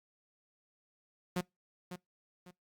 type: tone with echo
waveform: sawtooth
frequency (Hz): 179.4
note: F3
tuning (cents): +47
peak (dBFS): -27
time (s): 1.36-1.41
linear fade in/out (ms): 5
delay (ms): 550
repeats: 2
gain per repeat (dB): -10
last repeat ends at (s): 2.51
effects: noise-tail reverb RT60 0.2 s tail -25 dB re dry + Opus 48 kbps